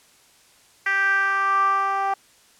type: tone with band-pass filter sweep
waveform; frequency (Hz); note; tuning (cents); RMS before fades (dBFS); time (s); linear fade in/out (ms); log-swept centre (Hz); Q
10% pulse; 392; G4; 0; -21; 0.86-2.14; 5; 1800 to 880; 5.7
effects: white hiss -55 dBFS RMS until 2.59 s + low-pass 10000 Hz 12 dB/octave